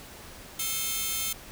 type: tone cluster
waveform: 5% pulse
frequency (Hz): 1324 / 2168 / 2493 / 3144 / 3571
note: E6 / C#7 / D#7 / G7 / A7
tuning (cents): +7 / -39 / +3 / +4 / +25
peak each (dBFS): -26 / -24 / -31 / -24 / -27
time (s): 0.59-1.33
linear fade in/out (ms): 5
effects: pink hiss -46 dBFS RMS until 1.51 s